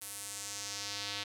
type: tone with band-pass filter sweep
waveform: square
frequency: 101.4 Hz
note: G#2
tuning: 41 cents flat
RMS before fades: -41 dBFS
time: 0.01-1.24 s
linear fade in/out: 10 ms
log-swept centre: 11000 to 3700 Hz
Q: 1.8
effects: none